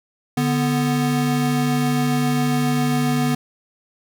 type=tone pair together; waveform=square; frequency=146.67 / 246.9 Hz; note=D3 / B3; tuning=-2 / 0 cents; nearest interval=major sixth; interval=902 cents; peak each=-22 / -20 dBFS; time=0.37-3.35 s; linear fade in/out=5 ms; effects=none